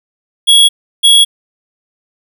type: tone pair in turn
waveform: square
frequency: 3335 / 3335 Hz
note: G#7 / G#7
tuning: +7 / +7 cents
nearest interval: unison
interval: 0 cents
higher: neither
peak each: -4 dBFS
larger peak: neither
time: 0.47-0.69 / 1.03-1.25 s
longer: neither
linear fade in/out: 20 ms
effects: none